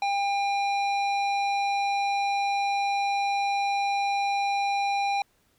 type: tone with low-pass filter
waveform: square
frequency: 800 Hz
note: G5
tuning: 35 cents sharp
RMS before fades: -26 dBFS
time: 0.02-5.22 s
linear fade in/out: 2 ms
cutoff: 3900 Hz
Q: 1.1
effects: pink hiss -67 dBFS RMS until 5.58 s